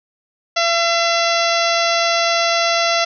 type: harmonic tone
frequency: 677 Hz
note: E5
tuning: 46 cents sharp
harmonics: 1 / 2 / 3 / 4 / 5 / 6 / 7 / 8 / 9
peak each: -18 / -21 / -23 / -24 / -25 / -26 / -26 / -27 / -28 dBFS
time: 0.56-3.05 s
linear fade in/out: 10 ms
effects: none